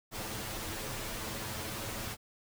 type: noise with comb filter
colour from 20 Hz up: pink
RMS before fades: -39 dBFS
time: 0.11-2.17 s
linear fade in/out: 50 ms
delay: 9.2 ms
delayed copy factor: +0.7
effects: none